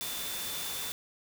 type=tone in noise; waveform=sine; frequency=3531 Hz; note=A7; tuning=5 cents sharp; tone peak=-41 dBFS; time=0.01-0.92 s; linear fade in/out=0 ms; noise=white; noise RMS=-37 dBFS; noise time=0.01-0.92 s; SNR=-7 dB; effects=none